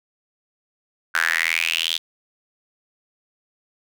square tone with high-pass filter sweep, 41.2 Hz, E1, in tune, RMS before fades -22 dBFS, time 1.14-1.98 s, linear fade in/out 10 ms, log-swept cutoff 1500 to 3500 Hz, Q 6.7, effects none

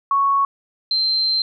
sine tone pair in turn, 1108.7 / 4125 Hz, C#6 / C8, 0 / -25 cents, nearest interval octave + major seventh, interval 2275 cents, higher second, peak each -14 / -16 dBFS, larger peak first, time 0.11-0.45 / 0.91-1.42 s, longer second, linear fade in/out 2 ms, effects none

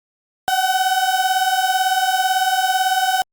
35% pulse beating tone pair, 745 / 763 Hz, F#5 / G5, +12 / -47 cents, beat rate 18 Hz, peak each -17 dBFS, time 0.48-3.22 s, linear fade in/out 0 ms, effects Opus 48 kbps

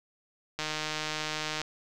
click train, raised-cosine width 0.2 ms, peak -15 dBFS, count 159, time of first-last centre 0.59-1.616 s, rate 154 Hz, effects none

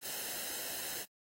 white noise with comb filter, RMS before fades -40 dBFS, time 0.01-1.06 s, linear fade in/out 50 ms, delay 0.86 ms, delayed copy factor -0.6, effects AAC 48 kbps

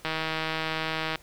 click train, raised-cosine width 0.3 ms, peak -13 dBFS, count 177, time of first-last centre 0.05-1.157 s, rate 159 Hz, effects pink hiss -54 dBFS RMS until 1.22 s

